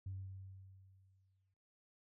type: tone with exponential decay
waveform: sine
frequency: 95.5 Hz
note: G2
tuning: 45 cents flat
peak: -40 dBFS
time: 0.06-1.54 s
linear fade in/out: 5 ms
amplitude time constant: 320 ms
effects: noise-tail reverb RT60 1.0 s tail -17 dB re dry + tanh soft clip ceiling -37 dBFS